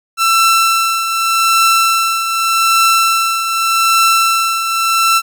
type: tone with tremolo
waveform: sawtooth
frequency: 1339 Hz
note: E6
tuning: 27 cents sharp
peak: -4 dBFS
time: 0.17-5.22 s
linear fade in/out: 50 ms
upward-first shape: triangle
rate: 0.84 Hz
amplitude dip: 60%
effects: none